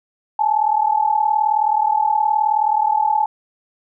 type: tone pair together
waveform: sine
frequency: 839 / 878 Hz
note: G#5 / A5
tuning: +17 / -4 cents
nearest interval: minor second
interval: 79 cents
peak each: -17 dBFS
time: 0.39-3.26 s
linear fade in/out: 5 ms
effects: none